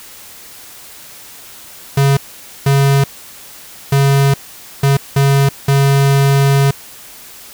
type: tone bursts at uneven times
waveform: square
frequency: 138.59 Hz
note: C#3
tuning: in tune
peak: -9 dBFS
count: 6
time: 1.97-2.17 / 2.66-3.04 / 3.92-4.34 / 4.83-4.97 / 5.16-5.49 / 5.68-6.71 s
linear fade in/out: 5 ms
effects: white hiss -36 dBFS RMS until 7.53 s